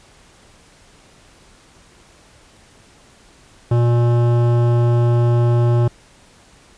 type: tone with hard clipping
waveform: sine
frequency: 119.3 Hz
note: A#2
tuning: 41 cents sharp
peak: -14 dBFS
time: 3.71-5.88 s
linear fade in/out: 5 ms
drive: 15 dB
effects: pink hiss -49 dBFS RMS until 6.77 s + resampled to 22050 Hz